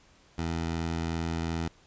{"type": "tone", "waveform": "15% pulse", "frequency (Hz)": 82.7, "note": "E2", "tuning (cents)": 6, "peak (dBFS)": -23, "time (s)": [0.38, 1.68], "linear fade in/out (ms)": 5, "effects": ["pink hiss -60 dBFS RMS until 1.86 s", "resampled to 16000 Hz"]}